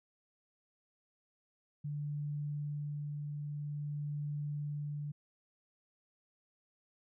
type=tone with tremolo; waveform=sine; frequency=146.83 Hz; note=D3; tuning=in tune; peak=-35 dBFS; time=1.84-5.12 s; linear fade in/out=10 ms; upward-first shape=sine; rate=0.5 Hz; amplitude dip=25%; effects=none